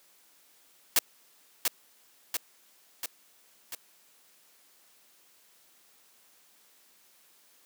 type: noise with echo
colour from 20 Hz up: white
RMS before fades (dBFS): -22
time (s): 0.96-0.99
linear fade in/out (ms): 2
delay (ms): 690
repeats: 4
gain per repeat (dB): -4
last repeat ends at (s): 3.75
effects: white hiss -62 dBFS RMS until 7.65 s + high-pass 200 Hz 12 dB/octave